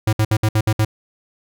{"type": "tone bursts", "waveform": "square", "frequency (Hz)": 108.2, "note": "A2", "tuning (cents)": -29, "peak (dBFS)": -14, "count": 7, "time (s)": [0.07, 0.849], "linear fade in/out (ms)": 5, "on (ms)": 59, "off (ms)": 61, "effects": []}